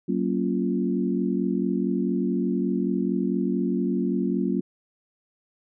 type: chord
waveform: sine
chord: Gb major seventh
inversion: none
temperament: equal with one note detuned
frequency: 188.34 / 233.1 / 277.2 / 349.2 Hz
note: Gb3 / Bb3 / Db4 / F4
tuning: +31 / 0 / 0 / 0 cents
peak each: -26 / -27 / -28 / -29 dBFS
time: 0.08-4.61 s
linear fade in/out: 10 ms
effects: none